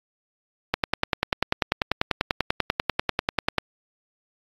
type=click train; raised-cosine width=0.3 ms; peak=-4 dBFS; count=30; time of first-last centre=0.74-3.583 s; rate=10.2 Hz; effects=AAC 32 kbps